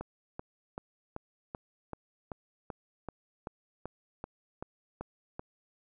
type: click train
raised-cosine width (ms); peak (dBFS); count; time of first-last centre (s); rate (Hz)
1; -24; 15; 0.01-5.395; 2.6
effects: none